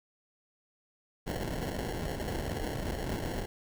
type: noise with sample-and-hold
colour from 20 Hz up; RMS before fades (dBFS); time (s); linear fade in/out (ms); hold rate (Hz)
pink; -35; 1.26-3.46; 10; 1225
effects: none